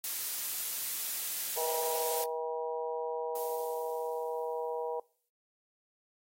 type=noise; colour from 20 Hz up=blue; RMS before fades=-35 dBFS; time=0.04-2.24 s; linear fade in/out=0 ms
type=harmonic tone; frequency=160 Hz; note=D#3; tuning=49 cents sharp; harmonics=3 / 4 / 5 / 6; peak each=-35 / -41 / -42 / -40 dBFS; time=1.57-5 s; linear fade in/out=5 ms
type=noise with exponential decay; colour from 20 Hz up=violet; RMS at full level=-40 dBFS; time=3.35-5.29 s; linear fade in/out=5 ms; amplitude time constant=420 ms
effects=noise-tail reverb RT60 0.4 s tail -26 dB re dry + AAC 48 kbps